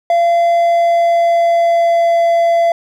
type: tone with pitch glide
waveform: triangle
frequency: 684 to 677.7 Hz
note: F5 to E5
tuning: -36 to +48 cents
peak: -7 dBFS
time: 0.1-2.72 s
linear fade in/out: 2 ms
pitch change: -16 cents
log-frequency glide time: 0.5-2.21 s
effects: none